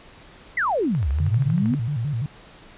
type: exponential two-way sweep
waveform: sine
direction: down then up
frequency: 2111 to 64.2 to 263.3 Hz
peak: -19 dBFS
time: 0.57-1.75 s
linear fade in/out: 5 ms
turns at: 1.09 s
type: click train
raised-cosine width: 0.5 ms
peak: -25 dBFS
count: 11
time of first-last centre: 0.95-1.737 s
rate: 12.7 Hz
type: tone with vibrato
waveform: sine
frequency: 130 Hz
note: C3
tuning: 11 cents flat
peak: -22 dBFS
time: 1.2-2.26 s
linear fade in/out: 2 ms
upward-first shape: square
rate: 5.9 Hz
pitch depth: 210 cents each way
effects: pink hiss -47 dBFS RMS until 2.77 s + resampled to 8000 Hz